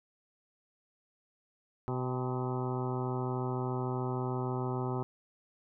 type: harmonic tone with a mistuned harmonic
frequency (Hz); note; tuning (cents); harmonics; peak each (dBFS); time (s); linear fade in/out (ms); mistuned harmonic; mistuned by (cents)
126.6; B2; +43; 1 / 2 / 3 / 4 / 5 / 6 / 7 / 8 / 9 / 10; -34 / -39 / -37 / -46 / -47 / -43 / -44 / -45 / -50 / -47; 1.88-5.03; 0; 6; +52
effects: none